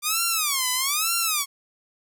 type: tone with vibrato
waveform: 5% pulse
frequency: 1174.7 Hz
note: D6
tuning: in tune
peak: -10 dBFS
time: 0.02-1.46 s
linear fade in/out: 50 ms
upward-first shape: sine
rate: 1.1 Hz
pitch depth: 270 cents each way
effects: none